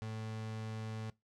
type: tone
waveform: 35% pulse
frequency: 110 Hz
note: A2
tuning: in tune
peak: -38 dBFS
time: 0.02-1.1 s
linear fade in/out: 0 ms
effects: noise-tail reverb RT60 0.2 s tail -22 dB re dry + low-pass 7000 Hz 12 dB/octave